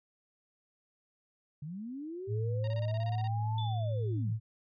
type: linear two-way sweep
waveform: sine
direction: up then down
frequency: 138.59 to 899 to 138.59 Hz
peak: -38 dBFS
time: 1.62-4.33 s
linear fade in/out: 5 ms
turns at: 3.59 s
type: tone with vibrato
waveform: sine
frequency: 110 Hz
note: A2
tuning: in tune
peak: -30 dBFS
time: 2.27-4.4 s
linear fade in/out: 50 ms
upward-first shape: sine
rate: 1.6 Hz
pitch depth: 8 cents each way
type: tone bursts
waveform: 10% pulse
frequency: 932.3 Hz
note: A#5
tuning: in tune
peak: -37 dBFS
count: 11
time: 2.64-3.275 s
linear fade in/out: 2 ms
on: 35 ms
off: 25 ms
type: tone with exponential decay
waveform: sine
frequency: 3484 Hz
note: A7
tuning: 18 cents flat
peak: -40 dBFS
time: 3.58-4.23 s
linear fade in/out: 2 ms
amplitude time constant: 140 ms
effects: resampled to 11025 Hz